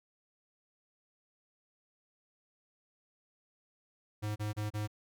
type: tone bursts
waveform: square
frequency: 105.6 Hz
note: G#2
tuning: 29 cents sharp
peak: -34 dBFS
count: 4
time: 4.22-4.876 s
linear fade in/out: 20 ms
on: 140 ms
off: 32 ms
effects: none